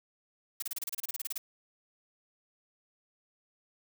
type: noise bursts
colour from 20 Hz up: blue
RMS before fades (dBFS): -35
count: 15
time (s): 0.6-1.38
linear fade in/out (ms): 5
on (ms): 24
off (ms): 30
effects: none